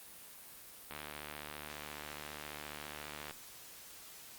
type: click train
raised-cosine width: 0.3 ms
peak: -27 dBFS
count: 180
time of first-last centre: 0.91-3.309 s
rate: 74.6 Hz
effects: white hiss -53 dBFS RMS until 4.38 s + Opus 32 kbps